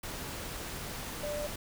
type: tone in noise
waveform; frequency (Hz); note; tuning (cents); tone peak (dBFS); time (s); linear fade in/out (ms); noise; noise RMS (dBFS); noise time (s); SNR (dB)
sine; 591; D5; +11; -34; 1.23-1.47; 5; pink; -40; 0.03-1.56; +3
effects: none